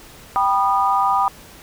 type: chord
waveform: sine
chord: G augmented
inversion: none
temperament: just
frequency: 784 / 980 / 1225 Hz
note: G5 / B5 / D#6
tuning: 0 / -14 / -27 cents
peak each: -19 dBFS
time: 0.36-1.28 s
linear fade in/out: 0 ms
effects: pink hiss -43 dBFS RMS until 1.62 s